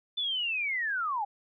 sine linear sweep, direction down, 3532 to 777 Hz, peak -28 dBFS, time 0.17-1.25 s, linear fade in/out 10 ms, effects none

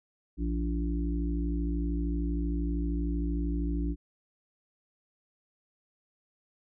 harmonic tone with a mistuned harmonic, 57.7 Hz, A#1, 17 cents flat, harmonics 1 / 3 / 5 / 6, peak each -29 / -36 / -34 / -41 dBFS, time 0.37-3.96 s, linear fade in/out 50 ms, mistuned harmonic 6, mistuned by -24 cents, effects none

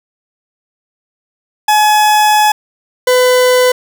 40% pulse tone pair in turn, 848 / 502.2 Hz, G#5 / B4, +36 / +29 cents, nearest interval major sixth, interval 907 cents, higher first, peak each -6 dBFS, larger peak neither, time 1.68-2.52 / 3.07-3.72 s, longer first, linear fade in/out 5 ms, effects none

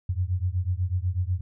sine beating tone pair, 87.4 / 95.5 Hz, F2 / G2, +2 / -45 cents, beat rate 8.1 Hz, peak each -26 / -27 dBFS, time 0.09-1.41 s, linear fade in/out 5 ms, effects none

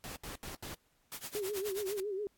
pink noise bursts, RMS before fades -44 dBFS, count 4, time 0.04-0.745 s, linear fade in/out 0 ms, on 120 ms, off 75 ms
white noise with tremolo, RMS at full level -41 dBFS, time 1.12-2 s, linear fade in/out 0 ms, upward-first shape sine, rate 9.3 Hz, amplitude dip 90%
sine tone with vibrato, 399.1 Hz, G4, 31 cents sharp, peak -34 dBFS, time 1.35-2.27 s, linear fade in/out 0 ms, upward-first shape sine, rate 7.2 Hz, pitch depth 110 cents each way
effects pink hiss -73 dBFS RMS until 2.37 s + AAC 64 kbps

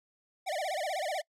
square tone with vibrato, 675 Hz, E5, 41 cents sharp, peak -32 dBFS, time 0.46-1.22 s, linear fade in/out 20 ms, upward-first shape sine, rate 16 Hz, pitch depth 250 cents each way, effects noise-tail reverb RT60 0.1 s tail -25 dB re dry + low-pass 11000 Hz 12 dB/octave

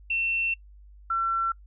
sine tone pair in turn, 2700 / 1350 Hz, E7 / E6, +41 / +41 cents, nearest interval octave, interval 1200 cents, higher first, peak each -24 / -23 dBFS, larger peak second, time 0.1-0.54 / 1.1-1.52 s, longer first, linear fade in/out 5 ms, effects noise-tail reverb RT60 0.1 s tail -23 dB re dry + added 50 Hz sine -47 dBFS peak until 1.66 s

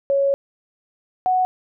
sine tone pair in turn, 554.4 / 740 Hz, C#5 / F#5, 0 / 0 cents, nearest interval perfect fourth, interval 500 cents, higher second, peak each -15 dBFS, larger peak neither, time 0.1-0.34 / 1.26-1.45 s, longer first, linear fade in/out 0 ms, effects none

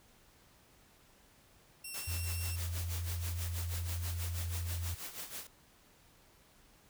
5% pulse tone with vibrato, 2711 Hz, E7, 48 cents sharp, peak -34 dBFS, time 1.84-2.56 s, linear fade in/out 5 ms, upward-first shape triangle, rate 5.7 Hz, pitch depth 18 cents each way
white noise with tremolo, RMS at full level -42 dBFS, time 1.94-5.47 s, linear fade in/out 2 ms, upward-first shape sine, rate 6.2 Hz, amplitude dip 70%
sine tone, 85.7 Hz, F2, 32 cents flat, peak -35 dBFS, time 2.07-4.95 s, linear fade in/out 10 ms
effects pink hiss -64 dBFS RMS until 6.89 s

